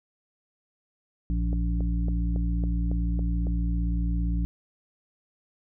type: harmonic tone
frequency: 57.6 Hz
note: A#1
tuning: 20 cents flat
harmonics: 1 / 2 / 3 / 5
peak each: -24 / -37 / -31 / -37 dBFS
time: 1.3-4.45 s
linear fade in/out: 0 ms
type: click train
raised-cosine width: 2 ms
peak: -23 dBFS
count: 8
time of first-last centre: 1.53-3.469 s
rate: 3.61 Hz
effects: none